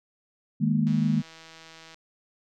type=chord; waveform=sine; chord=D# suspended fourth; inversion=none; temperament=just; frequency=155.56 / 207.4 / 233.3 Hz; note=D#3 / G#3 / A#3; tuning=0 / -2 / +2 cents; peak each=-25 dBFS; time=0.6-1.22 s; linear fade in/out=20 ms
type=click train; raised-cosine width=0.2 ms; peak=-30 dBFS; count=175; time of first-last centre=0.87-1.944 s; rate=162 Hz
effects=none

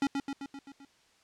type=tone with echo; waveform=square; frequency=277.2 Hz; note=C#4; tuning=in tune; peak=-26 dBFS; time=0.02-0.07 s; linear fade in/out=2 ms; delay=130 ms; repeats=6; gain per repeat=-4 dB; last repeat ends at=0.85 s; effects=white hiss -65 dBFS RMS until 1.23 s + low-pass 6000 Hz 12 dB/octave

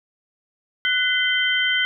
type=tone cluster; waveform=sine; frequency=1488 / 2041 / 3111 Hz; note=F#6 / C7 / G7; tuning=+9 / -44 / -14 cents; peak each=-22 dBFS; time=0.85-1.85 s; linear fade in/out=0 ms; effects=none

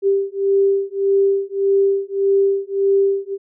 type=beating tone pair; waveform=sine; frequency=393 / 394.7 Hz; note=G4 / G4; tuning=+4 / +12 cents; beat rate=1.7 Hz; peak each=-17 dBFS; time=0.02-3.38 s; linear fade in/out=50 ms; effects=none

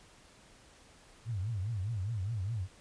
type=tone with vibrato; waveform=sine; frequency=103.83 Hz; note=G#2; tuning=in tune; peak=-32 dBFS; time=1.25-2.68 s; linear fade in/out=50 ms; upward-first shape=triangle; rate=4.9 Hz; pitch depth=280 cents each way; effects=pink hiss -59 dBFS RMS until 2.8 s + resampled to 22050 Hz

